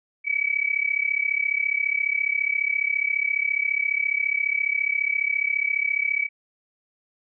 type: tone with amplitude modulation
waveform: sine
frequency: 2281 Hz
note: C#7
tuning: 49 cents sharp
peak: -17 dBFS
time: 0.24-6.29 s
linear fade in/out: 50 ms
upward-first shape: sine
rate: 34.6 Hz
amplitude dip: 90%
effects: none